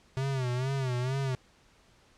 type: tone with vibrato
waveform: square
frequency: 129.9 Hz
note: C3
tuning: 12 cents flat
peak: -29 dBFS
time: 0.17-1.35 s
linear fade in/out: 0 ms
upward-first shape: sine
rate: 2.2 Hz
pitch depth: 100 cents each way
effects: pink hiss -62 dBFS RMS until 2.17 s + low-pass 7000 Hz 12 dB/octave